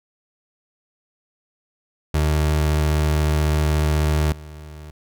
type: tone with level steps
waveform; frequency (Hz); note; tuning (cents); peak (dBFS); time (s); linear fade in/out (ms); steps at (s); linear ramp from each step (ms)
30% pulse; 76.2; D#2; -36; -14 / -33; 2.14-4.91; 5; 4.32; 2
effects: none